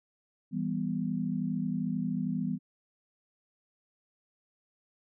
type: chord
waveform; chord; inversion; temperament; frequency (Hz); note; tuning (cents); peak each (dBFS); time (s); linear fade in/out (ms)
sine; E minor; none; just; 164.81 / 197.78 / 247.2; E3 / G3 / B3; 0 / +16 / +2; -34 / -33 / -33; 0.51-2.59; 50
effects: none